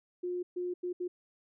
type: tone bursts at uneven times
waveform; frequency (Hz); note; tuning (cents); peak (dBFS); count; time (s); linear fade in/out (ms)
sine; 357.4; F4; +40; -32; 4; 0.23-0.43 / 0.56-0.74 / 0.83-0.93 / 1-1.08; 10
effects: none